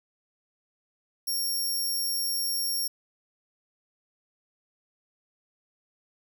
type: tone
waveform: 15% pulse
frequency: 5530 Hz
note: F8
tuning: 18 cents flat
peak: -21 dBFS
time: 1.27-2.88 s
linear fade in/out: 10 ms
effects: none